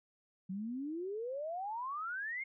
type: exponential sweep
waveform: sine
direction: up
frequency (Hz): 181.8 to 2184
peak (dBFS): -37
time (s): 0.49-2.44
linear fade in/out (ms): 10
effects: none